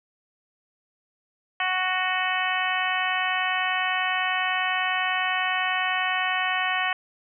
harmonic tone with a mistuned harmonic, 370 Hz, F#4, in tune, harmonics 2 / 3 / 4 / 5 / 6 / 7 / 8, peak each -29 / -30 / -32 / -28 / -32 / -31 / -32 dBFS, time 1.6-6.93 s, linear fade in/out 2 ms, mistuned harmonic 8, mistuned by +27 cents, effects none

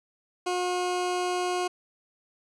20% pulse tone, 360 Hz, F#4, 47 cents flat, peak -21 dBFS, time 0.46-1.68 s, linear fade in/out 10 ms, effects resampled to 22050 Hz

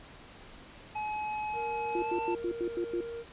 square tone with pitch glide, 850 to 887.6 Hz, G#5 to A5, +40 to +15 cents, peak -33 dBFS, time 0.95-2.35 s, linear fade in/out 10 ms, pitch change +75 cents, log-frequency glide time 1.95-2.18 s
triangle tone, 466.2 Hz, A#4, in tune, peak -35 dBFS, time 1.53-3.25 s, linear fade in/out 50 ms
sine tone bursts, 349.2 Hz, F4, in tune, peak -29 dBFS, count 7, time 1.95-3.007 s, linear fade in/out 2 ms, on 73 ms, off 91 ms
effects pink hiss -51 dBFS RMS until 3.32 s + resampled to 8000 Hz

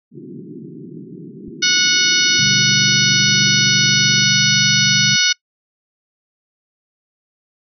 white band-pass noise, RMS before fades -34 dBFS, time 0.11-4.26 s, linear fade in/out 50 ms, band 130 to 390 Hz, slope 96 dB/octave
clicks, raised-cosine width 5 ms, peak -27 dBFS, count 3, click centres 1.481 / 2.469 / 3.288 s
harmonic tone, 734 Hz, F#5, 14 cents flat, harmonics 2 / 3 / 4 / 5 / 6 / 7 / 8, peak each -20 / -20 / -20 / -20 / -20 / -20 / -20 dBFS, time 1.62-5.33 s, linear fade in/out 10 ms
sine chord, G major, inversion first, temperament equal, 123.47 / 146.83 / 196 Hz, B2 / D3 / G3, 0 / 0 / 0 cents, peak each -25 / -24 / -25 dBFS, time 2.39-5.16 s, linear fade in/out 5 ms
effects noise-tail reverb RT60 0.1 s tail -24 dB re dry

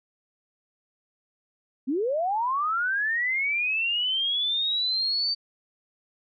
sine linear sweep, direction up, 240.6 to 4618 Hz, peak -23 dBFS, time 1.87-5.35 s, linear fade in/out 20 ms, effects none

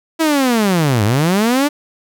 sawtooth linear two-way sweep, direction down then up, 329.6 to 98 to 299.7 Hz, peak -8 dBFS, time 0.19-1.69 s, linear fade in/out 20 ms, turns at 1.04 s, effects none

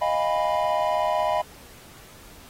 triangle chord, F half-diminished seventh, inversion third, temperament equal with one note detuned, 622.3 / 698.5 / 815.9 / 987.8 Hz, Eb5 / F5 / Ab5 / Cb6, 0 / 0 / -31 / 0 cents, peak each -23 / -25 / -27 / -24 dBFS, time 0.01-1.42 s, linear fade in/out 10 ms, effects pink hiss -48 dBFS RMS until 2.49 s + AAC 48 kbps

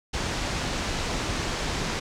pink low-pass noise, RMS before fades -29 dBFS, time 0.13-2 s, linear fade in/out 10 ms, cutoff 7100 Hz, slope 24 dB/octave, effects none

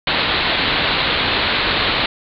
white low-pass noise, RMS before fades -18 dBFS, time 0.07-2.06 s, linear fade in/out 2 ms, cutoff 4300 Hz, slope 96 dB/octave, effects none

